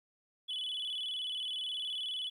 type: tone with vibrato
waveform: sine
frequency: 3200 Hz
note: G7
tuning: 35 cents sharp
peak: -33 dBFS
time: 0.48-2.3 s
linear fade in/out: 20 ms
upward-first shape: square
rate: 19 Hz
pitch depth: 100 cents each way
effects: tanh soft clip ceiling -33 dBFS + 12-bit